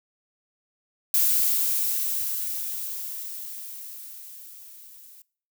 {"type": "noise with level ramp", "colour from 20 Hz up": "violet", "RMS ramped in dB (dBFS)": [-20, -49], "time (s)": [1.14, 5.22], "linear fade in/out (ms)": 2, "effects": ["noise-tail reverb RT60 0.5 s tail -23 dB re dry"]}